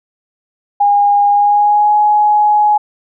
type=tone with pitch glide; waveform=sine; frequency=815 to 838.9 Hz; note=G#5 to G#5; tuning=-33 to +17 cents; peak=-7 dBFS; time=0.8-2.78 s; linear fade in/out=10 ms; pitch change=+50 cents; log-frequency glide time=1.29-1.95 s; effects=none